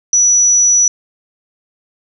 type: tone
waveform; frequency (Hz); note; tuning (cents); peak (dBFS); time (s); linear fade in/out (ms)
sine; 5900; F#8; -6; -7; 0.13-0.88; 2
effects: none